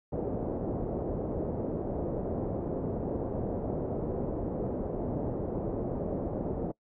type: low-pass noise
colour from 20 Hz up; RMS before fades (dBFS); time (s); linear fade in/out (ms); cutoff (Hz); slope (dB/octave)
white; -33; 0.12-6.72; 10; 560; 24
effects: noise-tail reverb RT60 0.1 s tail -22 dB re dry